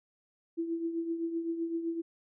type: tone with tremolo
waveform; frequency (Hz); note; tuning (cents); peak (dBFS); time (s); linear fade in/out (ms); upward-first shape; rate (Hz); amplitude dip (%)
sine; 332.6; E4; +16; -28; 0.57-2.02; 20; triangle; 7.8; 65
effects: none